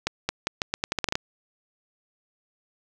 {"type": "accelerating click train", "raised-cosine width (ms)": 0.2, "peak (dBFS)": -7, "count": 12, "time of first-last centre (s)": [0.07, 1.154], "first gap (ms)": 220, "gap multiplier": 0.82, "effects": []}